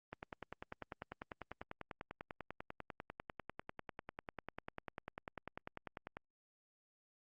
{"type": "click train", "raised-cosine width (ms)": 0.5, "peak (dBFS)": -29, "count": 62, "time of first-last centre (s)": [0.13, 6.17], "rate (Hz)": 10.1, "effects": ["Opus 32 kbps"]}